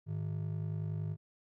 triangle ring-modulated tone, 130 Hz, C3, 11 cents flat, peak -29 dBFS, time 0.06-1.17 s, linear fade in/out 50 ms, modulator 25.3 Hz, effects none

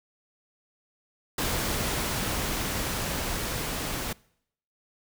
pink noise with level ramp, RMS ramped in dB -28 to -32 dBFS, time 1.38-4.13 s, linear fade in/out 5 ms, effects noise-tail reverb RT60 0.7 s tail -24 dB re dry

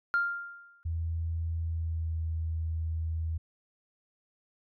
sine tone with exponential decay, 1396.9 Hz, F6, in tune, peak -21 dBFS, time 0.14-0.83 s, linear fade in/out 0 ms, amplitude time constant 150 ms
sine tone with pitch glide, 82.41 to 80.95 Hz, E2 to E2, 0 to -31 cents, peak -29 dBFS, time 0.85-3.38 s, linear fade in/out 10 ms, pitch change -31 cents, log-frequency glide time 1.6-2.17 s
effects tanh soft clip ceiling -19 dBFS

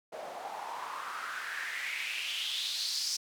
white noise with band-pass filter sweep, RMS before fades -37 dBFS, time 0.12-3.17 s, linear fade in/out 10 ms, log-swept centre 590 to 5400 Hz, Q 4.7, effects none

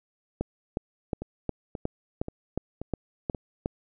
two click trains, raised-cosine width 2 ms, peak -21 / -14 dBFS, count 5 / 10, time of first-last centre 1.22-3.348 / 0.41-3.659 s, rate 1.88 / 2.77 Hz, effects none

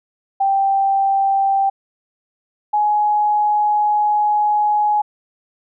sine tone pair in turn, 784 / 838.4 Hz, G5 / G#5, 0 / +16 cents, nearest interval minor second, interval 116 cents, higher second, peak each -13 dBFS, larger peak neither, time 0.4-1.7 / 2.73-5.02 s, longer second, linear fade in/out 10 ms, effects none

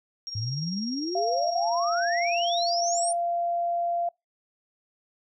sine tone with tremolo, 5580 Hz, F8, 2 cents flat, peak -31 dBFS, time 0.27-3.11 s, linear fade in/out 0 ms, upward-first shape sine, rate 20 Hz, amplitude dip 65%
sine exponential sweep, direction up, 101.2 to 9370 Hz, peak -28 dBFS, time 0.35-3.13 s, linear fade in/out 5 ms
sine tone, 690 Hz, F5, 21 cents flat, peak -24 dBFS, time 1.15-4.09 s, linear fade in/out 5 ms
effects noise-tail reverb RT60 0.2 s tail -26 dB re dry

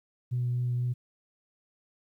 sine tone with vibrato, 122.9 Hz, B2, 8 cents flat, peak -25 dBFS, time 0.31-0.94 s, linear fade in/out 20 ms, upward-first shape triangle, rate 4.1 Hz, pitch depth 11 cents each way, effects tanh soft clip ceiling -22 dBFS + 11-bit

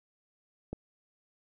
click, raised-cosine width 2 ms, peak -23 dBFS, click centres 0.73 s, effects none

